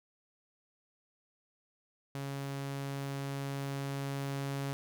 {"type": "tone with level ramp", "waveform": "sawtooth", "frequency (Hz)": 138.59, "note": "C#3", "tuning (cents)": 0, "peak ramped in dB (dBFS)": [-33, -30], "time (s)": [2.15, 4.73], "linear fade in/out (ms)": 0, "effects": []}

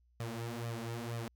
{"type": "tone with flanger", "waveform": "sawtooth", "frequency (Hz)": 116.54, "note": "A#2", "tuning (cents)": 0, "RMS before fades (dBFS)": -40, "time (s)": [0.2, 1.28], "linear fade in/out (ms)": 0, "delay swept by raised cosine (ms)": [1.6, 6.4], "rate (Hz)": 2.1, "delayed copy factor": 0.75, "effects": ["added 60 Hz sine -66 dBFS peak until 1.35 s"]}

